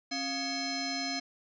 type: tone with frequency modulation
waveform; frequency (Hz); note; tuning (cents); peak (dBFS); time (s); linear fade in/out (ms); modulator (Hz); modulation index
sine; 2217; C#7; 0; -31; 0.11-1.2; 10; 973; 3.5
effects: resampled to 16000 Hz + 12-bit